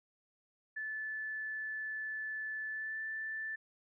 sine tone with pitch glide, 1742 to 1762.2 Hz, A6 to A6, -18 to +2 cents, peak -37 dBFS, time 0.76-3.56 s, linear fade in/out 10 ms, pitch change +20 cents, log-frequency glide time 2.69-3 s, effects none

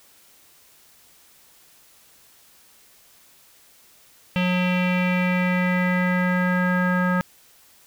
square tone with low-pass filter sweep, 180.9 Hz, F#3, 39 cents flat, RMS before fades -21 dBFS, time 4.36-7.21 s, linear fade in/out 0 ms, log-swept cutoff 2800 to 1500 Hz, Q 4.8, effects white hiss -54 dBFS RMS until 7.86 s

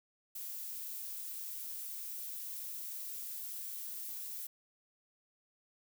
violet noise, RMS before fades -43 dBFS, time 0.35-4.47 s, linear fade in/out 5 ms, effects none

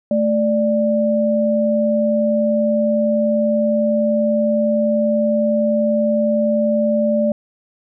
sine tone pair together, 220 / 589.4 Hz, A3 / D5, 0 / +6 cents, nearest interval octave + perfect fourth, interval 1706 cents, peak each -17 / -16 dBFS, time 0.11-7.32 s, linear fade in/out 2 ms, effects none

